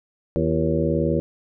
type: harmonic tone with a mistuned harmonic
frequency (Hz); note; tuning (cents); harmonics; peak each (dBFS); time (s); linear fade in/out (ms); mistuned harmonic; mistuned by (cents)
79.5; D#2; +38; 1 / 2 / 3 / 4 / 5 / 6 / 7; -28 / -24 / -27 / -25 / -29 / -26 / -27; 0.36-1.2; 0; 4; +100
effects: none